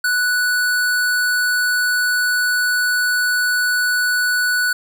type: tone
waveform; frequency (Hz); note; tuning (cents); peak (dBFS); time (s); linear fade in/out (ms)
square; 1480; F#6; 0; -16; 0.04-4.73; 5
effects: none